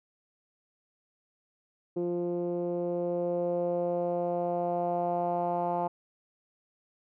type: tone with low-pass filter sweep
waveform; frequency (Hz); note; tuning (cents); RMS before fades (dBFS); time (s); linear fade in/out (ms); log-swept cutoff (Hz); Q
10% pulse; 174.61; F3; 0; -30; 1.96-5.88; 10; 390 to 820; 3.6
effects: none